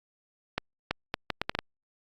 accelerating click train, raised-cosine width 0.3 ms, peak -11 dBFS, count 8, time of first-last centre 0.58-1.589 s, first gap 330 ms, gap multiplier 0.7, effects Opus 48 kbps

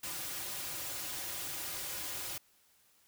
white noise with comb filter, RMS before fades -40 dBFS, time 0.03-2.38 s, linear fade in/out 5 ms, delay 4.5 ms, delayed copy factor -0.65, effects white hiss -68 dBFS RMS until 3.07 s

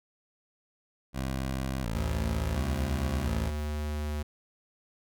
15% pulse tone with vibrato, 60.5 Hz, B1, 35 cents flat, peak -24 dBFS, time 1.13-3.52 s, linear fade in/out 50 ms, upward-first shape square, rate 0.7 Hz, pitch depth 150 cents each way
square tone, 74.9 Hz, D2, 35 cents sharp, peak -31 dBFS, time 1.95-4.23 s, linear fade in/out 10 ms
effects none

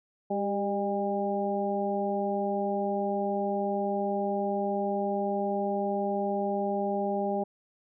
harmonic tone with a mistuned harmonic, 201.4 Hz, G3, 47 cents sharp, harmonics 1 / 2 / 3 / 4, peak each -32 / -32 / -32 / -32 dBFS, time 0.3-7.44 s, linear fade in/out 10 ms, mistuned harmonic 2, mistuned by -34 cents, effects none

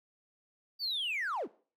triangle linear sweep, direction down, 4700 to 166.3 Hz, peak -29 dBFS, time 0.79-1.48 s, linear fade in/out 50 ms, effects noise-tail reverb RT60 0.4 s tail -20 dB re dry + tanh soft clip ceiling -28 dBFS

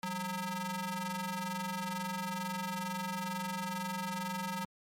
sawtooth ring-modulated tone, 362.6 Hz, F#4, 35 cents flat, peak -28 dBFS, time 0.03-4.65 s, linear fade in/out 2 ms, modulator 555 Hz, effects MP3 64 kbps

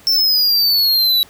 square exponential sweep, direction down, 5400 to 3900 Hz, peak -12 dBFS, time 0.07-1.23 s, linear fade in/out 0 ms, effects pink hiss -45 dBFS RMS until 1.29 s + high-pass 60 Hz 12 dB/octave

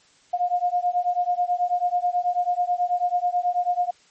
sine beating tone pair, 708 / 717.2 Hz, F5 / F5, +23 / +46 cents, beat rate 9.2 Hz, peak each -23 dBFS, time 0.33-3.91 s, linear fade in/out 10 ms, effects white hiss -57 dBFS RMS until 4.1 s + MP3 32 kbps

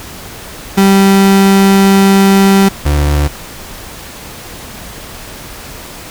35% pulse tone pair in turn, 195.3 / 73.15 Hz, G3 / D2, -6 / -6 cents, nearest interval octave + perfect fourth, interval 1700 cents, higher first, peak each -3 / -7 dBFS, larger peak first, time 0.77-2.69 / 2.85-3.28 s, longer first, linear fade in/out 10 ms, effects pink hiss -29 dBFS RMS until 6.1 s

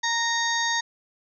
harmonic tone, 928 Hz, A#5, 8 cents flat, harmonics 1 / 2 / 4 / 5 / 6 / 7, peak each -28 / -26 / -29 / -34 / -37 / -31 dBFS, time 0.03-0.81 s, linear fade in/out 10 ms, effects none

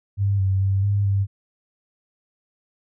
sine tone with pitch steps, 99.7 / 95.9 / 97.3 / 101 / 98.8 Hz, G2 / G2 / G2 / G#2 / G2, +30 / -37 / -12 / -48 / +14 cents, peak -17 dBFS, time 0.17-1.27 s, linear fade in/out 50 ms, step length 220 ms, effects none

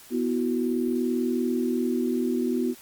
sine chord, B suspended fourth, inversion none, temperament equal, 246.9 / 329.6 / 370 Hz, B3 / E4 / F#4, 0 / 0 / 0 cents, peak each -25 / -30 / -28 dBFS, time 0.1-2.75 s, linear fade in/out 50 ms, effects white hiss -49 dBFS RMS until 2.81 s + Opus 48 kbps

